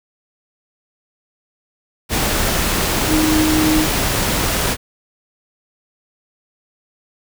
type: tone in noise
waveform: sine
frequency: 311.1 Hz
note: D#4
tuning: in tune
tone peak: -14 dBFS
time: 3.07-3.87 s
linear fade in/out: 50 ms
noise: pink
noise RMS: -18 dBFS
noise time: 2.09-4.77 s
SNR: +1 dB
effects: none